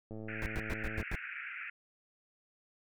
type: click train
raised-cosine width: 2 ms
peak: -32 dBFS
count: 101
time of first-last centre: 0.11-1.027 s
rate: 109 Hz
type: band-pass noise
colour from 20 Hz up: pink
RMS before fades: -43 dBFS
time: 0.28-1.7 s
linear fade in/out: 5 ms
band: 1400 to 2600 Hz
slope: 96 dB/octave
type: noise bursts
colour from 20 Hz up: brown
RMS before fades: -35 dBFS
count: 6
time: 0.42-1.154 s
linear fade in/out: 0 ms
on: 39 ms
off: 100 ms
effects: none